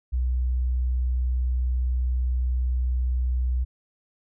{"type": "tone", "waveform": "sine", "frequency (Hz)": 62.4, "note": "B1", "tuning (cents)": 19, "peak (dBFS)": -21, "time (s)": [0.12, 3.65], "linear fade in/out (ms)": 20, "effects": []}